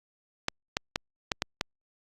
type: clicks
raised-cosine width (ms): 0.2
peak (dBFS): -9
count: 6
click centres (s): 0.484 / 0.769 / 0.959 / 1.318 / 1.421 / 1.611
effects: Opus 48 kbps